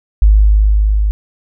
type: tone with level ramp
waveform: sine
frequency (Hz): 51.91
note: G#1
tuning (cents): 0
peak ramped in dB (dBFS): -3 to -10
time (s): 0.22-1.11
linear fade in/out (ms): 0
effects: none